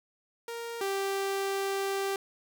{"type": "tone pair in turn", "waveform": "sawtooth", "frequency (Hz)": [466.2, 392], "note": ["A#4", "G4"], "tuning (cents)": [0, 0], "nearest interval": "minor third", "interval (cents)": 300, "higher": "first", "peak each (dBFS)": [-32, -25], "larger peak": "second", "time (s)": [[0.48, 0.81], [0.81, 2.16]], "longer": "second", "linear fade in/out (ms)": 2, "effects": []}